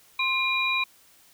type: tone cluster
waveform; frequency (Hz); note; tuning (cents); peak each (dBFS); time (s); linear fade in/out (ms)
sine; 1050 / 2408 / 3878; C6 / D7 / B7; +6 / +43 / -32; -29 / -24 / -30; 0.19-0.84; 5
effects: white hiss -57 dBFS RMS until 1.33 s